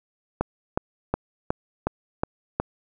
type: click train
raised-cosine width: 1 ms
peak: -8 dBFS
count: 7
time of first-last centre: 0.41-2.6 s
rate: 2.74 Hz
effects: none